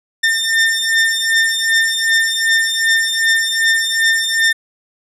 sawtooth beating tone pair, 1805 / 1807.6 Hz, A6 / A6, +44 / +46 cents, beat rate 2.6 Hz, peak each -12 dBFS, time 0.23-4.53 s, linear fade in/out 10 ms, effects low-pass 10000 Hz 12 dB/octave

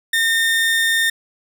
30% pulse tone, 1821 Hz, A#6, 41 cents flat, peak -12 dBFS, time 0.13-1.1 s, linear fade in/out 5 ms, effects none

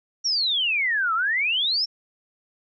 sine exponential two-way sweep, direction down then up, 5770 to 1269 to 5540 Hz, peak -20 dBFS, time 0.24-1.86 s, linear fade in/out 20 ms, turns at 1.14 s, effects none

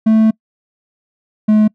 triangle tone pair in turn, 220 / 214 Hz, A3 / A3, 0 / -48 cents, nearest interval unison, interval 48 cents, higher first, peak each -5 dBFS, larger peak neither, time 0.06-0.31 / 1.48-1.68 s, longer first, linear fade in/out 10 ms, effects noise-tail reverb RT60 0.1 s tail -26 dB re dry

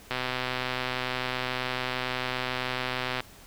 click train, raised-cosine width 0.3 ms, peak -13 dBFS, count 394, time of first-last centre 0.11-3.204 s, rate 127 Hz, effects pink hiss -51 dBFS RMS until 3.46 s

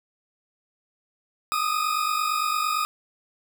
40% pulse tone pair together, 1224.2 / 1273 Hz, D#6 / D#6, -28 / +39 cents, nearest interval minor second, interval 67 cents, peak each -24 / -26 dBFS, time 1.52-2.85 s, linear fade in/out 0 ms, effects none

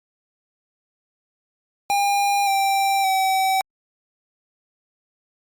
square tone with pitch steps, 805 / 784.8 / 765.1 Hz, G5 / G5 / G5, +46 / +2 / -42 cents, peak -18 dBFS, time 1.9-3.61 s, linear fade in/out 0 ms, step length 570 ms, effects Opus 48 kbps

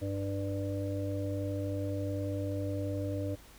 harmonic tone, 98.7 Hz, G2, 12 cents sharp, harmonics 1 / 3 / 5 / 6, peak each -34 / -37 / -41 / -40 dBFS, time 0.01-3.36 s, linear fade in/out 20 ms, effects added 50 Hz sine -56 dBFS peak until 3.58 s + pink hiss -56 dBFS RMS until 3.58 s

